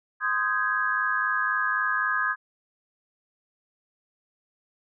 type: chord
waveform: sine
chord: Ab major seventh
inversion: first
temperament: just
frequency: 1038.3 / 1245.9 / 1557.4 / 1661.2 Hz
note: C6 / Eb6 / G6 / Ab6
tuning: -14 / +2 / -12 / 0 cents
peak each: -31 / -28 / -30 / -26 dBFS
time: 0.2-2.36 s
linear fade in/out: 50 ms
effects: none